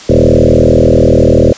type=tone with frequency modulation; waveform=sine; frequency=308.8 Hz; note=D#4; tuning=13 cents flat; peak=-3 dBFS; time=0.09-1.53 s; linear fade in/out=5 ms; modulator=40.4 Hz; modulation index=6.6; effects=white hiss -30 dBFS RMS until 1.57 s + resampled to 16000 Hz